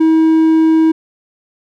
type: tone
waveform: triangle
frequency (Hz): 320.3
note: E4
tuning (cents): -50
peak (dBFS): -5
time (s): 0-0.92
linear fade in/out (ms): 10
effects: none